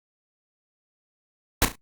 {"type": "noise with echo", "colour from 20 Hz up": "pink", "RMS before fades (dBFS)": -18, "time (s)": [1.62, 1.65], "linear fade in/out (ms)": 0, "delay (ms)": 35, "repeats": 3, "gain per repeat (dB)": -10, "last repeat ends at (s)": 1.755, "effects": ["noise-tail reverb RT60 0.1 s tail -22 dB re dry", "Opus 48 kbps"]}